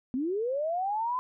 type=linear sweep; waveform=sine; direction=up; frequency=240.7 to 1029 Hz; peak=-27 dBFS; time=0.14-1.19 s; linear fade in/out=0 ms; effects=none